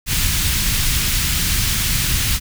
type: band-stop noise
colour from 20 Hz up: pink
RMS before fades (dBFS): -18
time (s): 0.06-2.4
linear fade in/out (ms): 50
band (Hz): 140 to 2200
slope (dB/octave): 12
effects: none